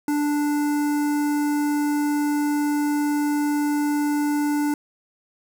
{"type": "tone with notch filter", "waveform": "square", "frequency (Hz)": 293.7, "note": "D4", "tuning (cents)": 0, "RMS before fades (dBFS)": -22, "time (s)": [0.08, 4.74], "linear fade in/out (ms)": 2, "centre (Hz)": 3400, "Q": 0.63, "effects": []}